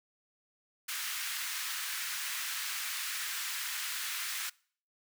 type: high-pass noise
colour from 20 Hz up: pink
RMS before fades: -37 dBFS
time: 0.88-4.5 s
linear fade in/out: 10 ms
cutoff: 1400 Hz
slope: 24 dB/octave
effects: noise-tail reverb RT60 0.5 s tail -24 dB re dry